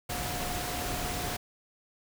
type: tone in noise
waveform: sine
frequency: 717 Hz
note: F5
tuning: 45 cents sharp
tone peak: -39 dBFS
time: 0.09-1.37 s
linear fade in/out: 10 ms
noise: pink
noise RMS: -34 dBFS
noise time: 0.09-1.37 s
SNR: -8 dB
effects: none